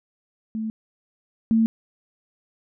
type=tone pair in turn; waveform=sine; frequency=220 / 224.8 Hz; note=A3 / A3; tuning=0 / +37 cents; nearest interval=unison; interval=37 cents; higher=second; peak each=-25 / -15 dBFS; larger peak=second; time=0.55-0.7 / 1.51-1.66 s; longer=neither; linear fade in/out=0 ms; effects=none